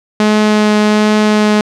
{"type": "tone with vibrato", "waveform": "sawtooth", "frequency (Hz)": 212, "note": "G#3", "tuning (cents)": 36, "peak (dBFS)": -4, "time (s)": [0.2, 1.61], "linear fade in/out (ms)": 2, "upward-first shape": "triangle", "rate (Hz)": 1.3, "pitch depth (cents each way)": 9, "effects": ["low-pass 6000 Hz 12 dB/octave"]}